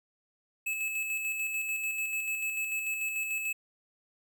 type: tone with tremolo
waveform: square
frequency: 2600 Hz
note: E7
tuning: 24 cents flat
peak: -30 dBFS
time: 0.66-3.53 s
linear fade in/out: 10 ms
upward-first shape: square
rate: 6.8 Hz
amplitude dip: 35%
effects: none